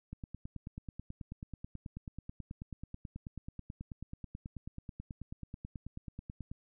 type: click train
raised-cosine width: 5 ms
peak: -30 dBFS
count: 60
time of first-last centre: 0.13-6.515 s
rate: 9.24 Hz
effects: none